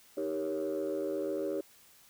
sine chord, Eb dominant seventh, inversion none, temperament equal, 311.1 / 392 / 466.2 / 554.4 Hz, Eb4 / G4 / Bb4 / Db5, 0 / 0 / 0 / 0 cents, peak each -36 / -34 / -39 / -35 dBFS, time 0.17-1.61 s, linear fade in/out 5 ms, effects tanh soft clip ceiling -26 dBFS + white hiss -60 dBFS RMS until 2.09 s

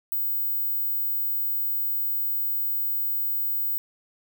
sine tone, 16000 Hz, B9, 21 cents sharp, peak -23 dBFS, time 0.12-3.78 s, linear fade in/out 0 ms, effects none

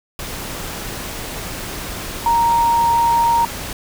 sine tone in noise, 932.3 Hz, A#5, in tune, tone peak -12 dBFS, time 2.26-3.45 s, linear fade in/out 2 ms, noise pink, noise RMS -28 dBFS, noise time 0.19-3.73 s, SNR +13 dB, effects none

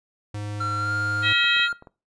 square tone, 103.83 Hz, G#2, in tune, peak -30 dBFS, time 0.34-1.33 s, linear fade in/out 5 ms
triangle tone with pitch glide, 1364 to 1403.2 Hz, F6 to F6, -41 to +8 cents, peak -22 dBFS, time 0.6-1.73 s, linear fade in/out 10 ms, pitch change +49 cents, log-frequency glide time 0.77-0.92 s
harmonic tone, 640 Hz, D#5, 49 cents sharp, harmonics 3 / 4 / 5 / 6, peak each -24 / -24 / -24 / -24 dBFS, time 1.22-1.69 s, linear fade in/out 50 ms
clicks, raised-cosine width 1 ms, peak -30 dBFS, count 6, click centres 1.443 / 1.566 / 1.596 / 1.728 / 1.824 / 1.872 s
effects noise-tail reverb RT60 0.3 s tail -20 dB re dry + resampled to 22050 Hz

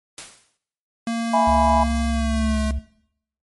white noise with exponential decay, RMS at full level -32 dBFS, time 0.18-0.57 s, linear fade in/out 1 ms, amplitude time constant 83 ms
square tone with pitch glide, 230.5 to 216.3 Hz, A#3 to A3, -19 to -29 cents, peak -22 dBFS, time 1.07-2.71 s, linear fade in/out 2 ms, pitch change -110 cents, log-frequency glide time 2.08-2.58 s
sine chord, E major, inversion none, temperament equal, 659.3 / 830.6 / 987.8 Hz, E5 / G#5 / B5, 0 / 0 / 0 cents, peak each -19 dBFS, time 1.33-1.84 s, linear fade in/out 10 ms
sine tone, 68 Hz, C#2, 33 cents flat, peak -22 dBFS, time 1.47-2.79 s, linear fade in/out 5 ms
effects noise-tail reverb RT60 0.7 s tail -18 dB re dry + MP3 48 kbps

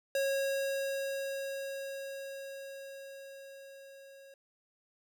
square tone with level ramp, 547 Hz, C#5, 23 cents flat, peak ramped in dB -29 to -53 dBFS, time 0.15-4.34 s, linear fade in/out 2 ms, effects none

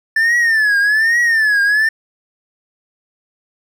triangle tone with vibrato, 1760 Hz, A6, in tune, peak -9 dBFS, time 0.16-1.89 s, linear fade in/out 5 ms, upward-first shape triangle, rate 1.2 Hz, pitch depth 160 cents each way, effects none

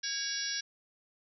harmonic tone with a mistuned harmonic, 564 Hz, C#5, 30 cents sharp, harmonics 3 / 4 / 5 / 6 / 7 / 8 / 9 / 10, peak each -39 / -47 / -47 / -44 / -42 / -43 / -39 / -37 dBFS, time 0.03-0.61 s, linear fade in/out 10 ms, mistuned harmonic 3, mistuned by -51 cents, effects none

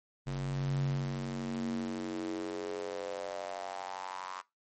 square tone with high-pass filter sweep, 46.25 Hz, F#1, in tune, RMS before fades -36 dBFS, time 0.26-4.42 s, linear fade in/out 20 ms, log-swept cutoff 100 to 1100 Hz, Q 4.7, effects noise-tail reverb RT60 0.2 s tail -19 dB re dry + MP3 32 kbps

